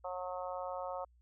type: harmonic tone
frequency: 181.9 Hz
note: F#3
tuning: 29 cents flat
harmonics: 3 / 4 / 5 / 6 / 7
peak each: -41 / -43 / -45 / -47 / -48 dBFS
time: 0.04-1.05 s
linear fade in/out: 10 ms
effects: added 60 Hz sine -63 dBFS peak until 1.21 s